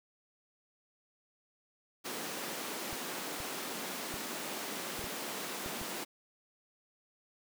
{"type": "high-pass noise", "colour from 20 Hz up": "pink", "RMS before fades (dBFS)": -40, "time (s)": [2.04, 6.05], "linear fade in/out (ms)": 20, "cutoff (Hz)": 210, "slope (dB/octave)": 24}
{"type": "clicks", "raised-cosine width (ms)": 5, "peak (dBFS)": -34, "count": 7, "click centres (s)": [2.929, 3.403, 4.141, 4.993, 5.042, 5.662, 5.815]}
{"effects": []}